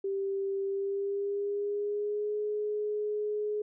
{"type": "tone with pitch glide", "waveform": "sine", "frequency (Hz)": [392.1, 420.2], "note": ["G4", "G#4"], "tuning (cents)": [0, 20], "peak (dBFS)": -29, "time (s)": [0.04, 3.62], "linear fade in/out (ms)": 5, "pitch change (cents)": 120, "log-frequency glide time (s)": [0.65, 2.36], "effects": []}